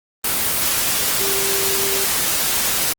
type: tone in noise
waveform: sine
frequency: 392 Hz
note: G4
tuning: in tune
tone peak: -25 dBFS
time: 1.2-2.05 s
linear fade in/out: 5 ms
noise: white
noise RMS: -19 dBFS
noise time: 0.24-2.93 s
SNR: -9 dB
effects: Opus 24 kbps